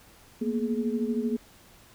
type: tone cluster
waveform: sine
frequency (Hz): 228.1 / 241 / 422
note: A#3 / B3 / G#4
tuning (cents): -37 / -42 / +28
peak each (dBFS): -29 / -29 / -32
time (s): 0.41-1.37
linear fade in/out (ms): 10
effects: pink hiss -55 dBFS RMS until 1.94 s